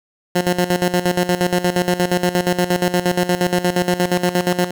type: tone with tremolo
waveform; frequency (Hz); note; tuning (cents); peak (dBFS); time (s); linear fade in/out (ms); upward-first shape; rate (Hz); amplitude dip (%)
15% pulse; 178.4; F3; +37; -7; 0.35-4.71; 10; square; 8.5; 75
effects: none